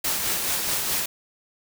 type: noise with tremolo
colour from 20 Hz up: white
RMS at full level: -24 dBFS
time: 0.04-1.06 s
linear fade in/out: 5 ms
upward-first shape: sine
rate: 4.7 Hz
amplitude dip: 35%
effects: none